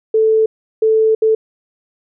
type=tone bursts at uneven times; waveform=sine; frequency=440 Hz; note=A4; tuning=in tune; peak=-9 dBFS; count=3; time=0.14-0.46 / 0.82-1.15 / 1.22-1.35 s; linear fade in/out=5 ms; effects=none